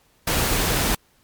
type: noise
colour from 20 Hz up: pink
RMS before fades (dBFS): -21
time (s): 0.27-0.95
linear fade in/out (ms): 5
effects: pink hiss -60 dBFS RMS until 1.23 s + MP3 96 kbps